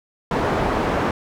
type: low-pass noise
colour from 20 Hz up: white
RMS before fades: -21 dBFS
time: 0.31-1.11 s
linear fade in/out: 2 ms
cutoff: 870 Hz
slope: 12 dB/octave
effects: none